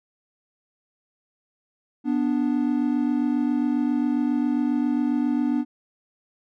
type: tone pair together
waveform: triangle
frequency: 246.3 / 293.7 Hz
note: B3 / D4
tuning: -5 / 0 cents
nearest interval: minor third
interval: 305 cents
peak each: -21 dBFS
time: 2.04-5.65 s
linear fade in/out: 50 ms
effects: none